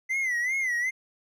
triangle tone with vibrato, 2024 Hz, B6, 42 cents sharp, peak -23 dBFS, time 0.09-0.91 s, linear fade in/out 20 ms, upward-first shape sine, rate 2.6 Hz, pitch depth 120 cents each way, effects none

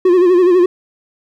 triangle tone with vibrato, 359.5 Hz, F#4, 50 cents flat, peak -5 dBFS, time 0.05-0.66 s, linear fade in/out 5 ms, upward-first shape sine, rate 12 Hz, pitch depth 73 cents each way, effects none

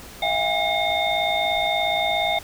sine tone cluster, 648 / 705 / 809 / 2152 / 3633 Hz, E5 / F5 / G#5 / C7 / A#7, -30 / +16 / -46 / +48 / -45 cents, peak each -26 dBFS, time 0.22-2.39 s, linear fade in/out 5 ms, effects pink hiss -41 dBFS RMS until 2.43 s

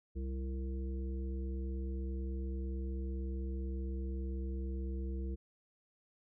harmonic tone with a mistuned harmonic, 65.41 Hz, C2, in tune, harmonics 1 / 3 / 5 / 7, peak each -36 / -46 / -47 / -52 dBFS, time 0.15-5.36 s, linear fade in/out 20 ms, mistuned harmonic 5, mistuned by +47 cents, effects none

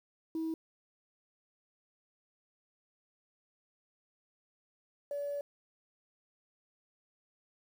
sine tone pair in turn, 322.4 / 572.8 Hz, E4 / D5, -38 / -43 cents, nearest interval minor seventh, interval 995 cents, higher second, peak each -31 / -33 dBFS, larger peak first, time 0.35-0.54 / 5.11-5.41 s, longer second, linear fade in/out 2 ms, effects tanh soft clip ceiling -30 dBFS + 10-bit

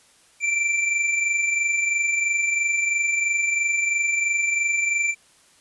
square tone pair together, 2326 / 2349 Hz, D7 / D7, -17 / 0 cents, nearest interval unison, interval 17 cents, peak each -30 / -21 dBFS, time 0.4-5.15 s, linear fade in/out 50 ms, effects white hiss -56 dBFS RMS until 5.6 s + resampled to 24000 Hz

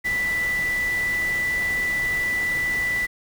sine tone in noise, 1978 Hz, B6, 2 cents sharp, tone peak -21 dBFS, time 0.04-3.07 s, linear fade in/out 20 ms, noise pink, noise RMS -35 dBFS, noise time 0.04-3.07 s, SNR +11 dB, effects none

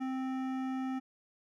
sine tone with hard clipping, 261.6 Hz, C4, in tune, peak -35 dBFS, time 0-1 s, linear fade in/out 20 ms, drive 14 dB, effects none

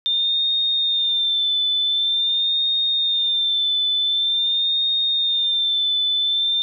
sine tone with vibrato, 3599 Hz, A7, 38 cents sharp, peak -17 dBFS, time 0.06-6.62 s, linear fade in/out 0 ms, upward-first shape sine, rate 0.46 Hz, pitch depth 44 cents each way, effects none

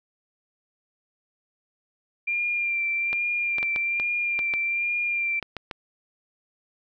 sine tone with vibrato, 2382 Hz, D7, 24 cents sharp, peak -23 dBFS, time 2.27-5.4 s, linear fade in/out 10 ms, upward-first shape sine, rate 1.2 Hz, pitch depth 26 cents each way
clicks, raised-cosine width 0.3 ms, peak -16 dBFS, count 10, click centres 3.13 / 3.584 / 3.629 / 3.761 / 3.999 / 4.391 / 4.538 / 5.427 / 5.567 / 5.712 s
effects none

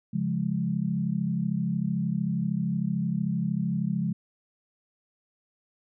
sine chord, Db major, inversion none, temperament equal, 138.59 / 174.61 / 207.7 Hz, Db3 / F3 / Ab3, 0 / 0 / 0 cents, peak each -31 / -28 / -29 dBFS, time 0.13-4.13 s, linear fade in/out 10 ms, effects none

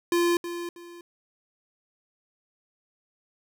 square tone with echo, 345.4 Hz, F4, 19 cents flat, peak -21 dBFS, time 0.12-0.37 s, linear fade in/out 2 ms, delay 320 ms, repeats 2, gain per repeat -11 dB, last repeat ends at 1.01 s, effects none

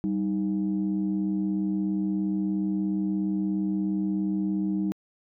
sine tone pair together, 194.12 / 311.1 Hz, G3 / D#4, -17 / 0 cents, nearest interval minor sixth, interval 817 cents, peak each -25 / -27 dBFS, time 0.04-4.92 s, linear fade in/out 0 ms, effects tanh soft clip ceiling -18 dBFS

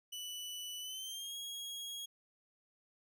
sawtooth tone with pitch glide, 2971 to 3297 Hz, F#7 to G#7, +6 to -13 cents, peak -39 dBFS, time 0.12-2.06 s, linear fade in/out 10 ms, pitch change +181 cents, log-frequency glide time 0.8-1.36 s, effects none

